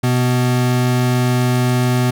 square tone pair together, 125.4 / 247.2 Hz, B2 / B3, +27 / +2 cents, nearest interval octave, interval 1175 cents, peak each -15 / -20 dBFS, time 0.03-2.11 s, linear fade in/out 10 ms, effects none

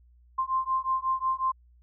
sine beating tone pair, 1046.5 / 1052 Hz, C6 / C6, 0 / +9 cents, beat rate 5.5 Hz, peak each -28 dBFS, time 0.38-1.52 s, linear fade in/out 10 ms, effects added 60 Hz sine -55 dBFS peak until 1.82 s

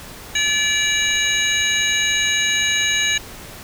sine tone cluster, 1725 / 2324 / 2891 / 3842 / 6620 Hz, A6 / D7 / F#7 / B7 / G#8, -35 / -19 / -41 / -48 / -6 cents, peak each -22 dBFS, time 0.35-3.18 s, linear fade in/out 5 ms, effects tanh soft clip ceiling -8 dBFS + pink hiss -37 dBFS RMS until 3.63 s

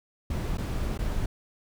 brown noise with dropouts, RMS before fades -29 dBFS, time 0.3-1.26 s, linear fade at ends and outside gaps 5 ms, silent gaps 0.573-0.581 / 0.977-0.989 s, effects none

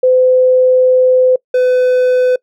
sine / triangle tone pair in turn, 510 / 504.1 Hz, C5 / B4, -44 / +35 cents, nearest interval unison, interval 21 cents, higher first, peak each -6 dBFS, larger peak neither, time 0.03-1.36 / 1.54-2.36 s, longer first, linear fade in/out 5 ms, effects noise-tail reverb RT60 0.1 s tail -24 dB re dry

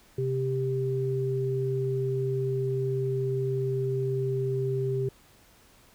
sine tone pair together, 130.81 / 394.1 Hz, C3 / G4, 0 / +9 cents, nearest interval octave + perfect fifth, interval 1909 cents, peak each -28 dBFS, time 0.18-5.09 s, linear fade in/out 5 ms, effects pink hiss -58 dBFS RMS until 5.94 s

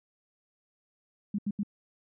sine tone bursts, 203.9 Hz, G#3, 32 cents flat, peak -27 dBFS, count 3, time 1.34-1.633 s, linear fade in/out 5 ms, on 45 ms, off 79 ms, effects none

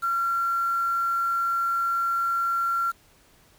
sine tone with quantisation, 1369 Hz, F6, 35 cents flat, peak -22 dBFS, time 0.02-2.92 s, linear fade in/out 20 ms, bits 7, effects pink hiss -58 dBFS RMS until 3.58 s

